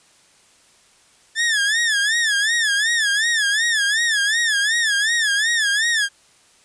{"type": "tone with vibrato", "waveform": "sawtooth", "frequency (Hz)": 1744, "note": "A6", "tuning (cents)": -16, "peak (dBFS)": -13, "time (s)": [1.35, 6.09], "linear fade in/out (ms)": 50, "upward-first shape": "sine", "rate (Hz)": 2.7, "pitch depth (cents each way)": 140, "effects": ["white hiss -54 dBFS RMS until 6.64 s", "resampled to 22050 Hz"]}